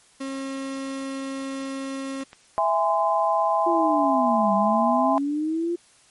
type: tone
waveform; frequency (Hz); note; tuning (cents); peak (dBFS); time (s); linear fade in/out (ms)
35% pulse; 270; C#4; -45; -27; 0.2-2.24; 10
type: clicks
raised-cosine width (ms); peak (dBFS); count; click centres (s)
0.3; -26; 2; 2.21 / 2.331
type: chord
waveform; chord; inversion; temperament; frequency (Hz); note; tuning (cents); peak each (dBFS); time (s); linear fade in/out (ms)
sine; E augmented; none; just; 659.3 / 824.1 / 1030.1; E5 / G#5 / B#5; 0 / -14 / -27; -23; 2.58-5.18; 0
type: linear two-way sweep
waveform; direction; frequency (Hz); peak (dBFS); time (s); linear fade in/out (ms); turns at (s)
sine; down then up; 349.2 to 196 to 349.2; -22; 3.66-5.76; 10; 4.54
effects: white hiss -56 dBFS RMS until 6.1 s + MP3 48 kbps